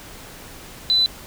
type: tone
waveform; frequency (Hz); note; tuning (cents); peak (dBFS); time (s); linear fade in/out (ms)
sine; 4000; B7; +21; -14; 0.9-1.06; 0
effects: pink hiss -40 dBFS RMS until 1.26 s